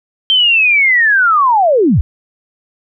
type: linear sweep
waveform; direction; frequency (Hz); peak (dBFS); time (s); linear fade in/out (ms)
sine; down; 3144 to 51.9; -7; 0.3-2.01; 0
effects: none